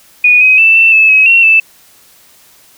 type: tone with pitch steps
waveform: sine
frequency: 2464 / 2524 / 2652 / 2673 / 2611 / 2555 / 2726 / 2639 Hz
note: D#7 / D#7 / E7 / E7 / E7 / D#7 / F7 / E7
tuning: -17 / +24 / +10 / +23 / -17 / +45 / -43 / +1 cents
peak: -3 dBFS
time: 0.24-1.6 s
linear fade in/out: 5 ms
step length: 170 ms
effects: white hiss -44 dBFS RMS until 2.77 s